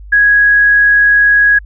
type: tone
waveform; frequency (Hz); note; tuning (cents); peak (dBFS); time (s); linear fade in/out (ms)
sine; 1661.2; G#6; 0; -5; 0.12-1.59; 10
effects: added 50 Hz sine -29 dBFS peak until 1.65 s